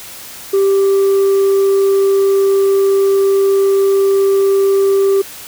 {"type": "tone", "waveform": "sine", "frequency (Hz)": 392, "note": "G4", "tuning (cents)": 0, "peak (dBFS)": -6, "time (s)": [0.53, 5.22], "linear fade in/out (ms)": 10, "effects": ["tanh soft clip ceiling -8 dBFS", "white hiss -32 dBFS RMS until 5.47 s"]}